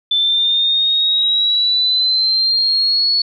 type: exponential sweep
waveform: sine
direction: up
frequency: 3520 to 4411 Hz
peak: -12 dBFS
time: 0.11-3.22 s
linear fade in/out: 5 ms
effects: none